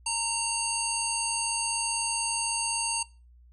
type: harmonic tone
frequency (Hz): 919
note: A#5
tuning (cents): -25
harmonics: 1 / 3 / 5 / 7 / 9 / 10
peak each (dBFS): -34 / -34 / -34 / -37 / -33 / -34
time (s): 0.06-3.03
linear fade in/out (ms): 5
effects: noise-tail reverb RT60 0.3 s tail -19 dB re dry + added 60 Hz sine -52 dBFS peak until 3.52 s